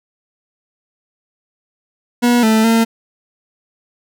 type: tone with pitch steps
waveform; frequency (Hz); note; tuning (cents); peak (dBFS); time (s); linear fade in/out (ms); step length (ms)
40% pulse; 241.6 / 220.1 / 227.3; B3 / A3 / A#3; -38 / +1 / -43; -9; 2.22-2.85; 20; 210
effects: none